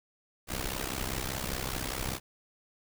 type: noise with amplitude modulation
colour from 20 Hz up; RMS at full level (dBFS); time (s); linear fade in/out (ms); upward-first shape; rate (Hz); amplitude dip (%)
pink; -31; 0.47-2.2; 50; sine; 65; 85
effects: none